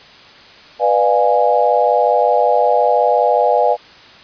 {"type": "chord", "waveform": "sine", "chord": "B diminished seventh", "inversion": "none", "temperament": "equal with one note detuned", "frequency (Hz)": [493.9, 599.3, 698.5, 830.6], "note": ["B4", "D5", "F5", "Ab5"], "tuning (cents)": [0, 35, 0, 0], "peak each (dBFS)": -16, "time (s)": [0.79, 3.77], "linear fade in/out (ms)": 50, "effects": ["white hiss -41 dBFS RMS until 4.23 s", "resampled to 11025 Hz"]}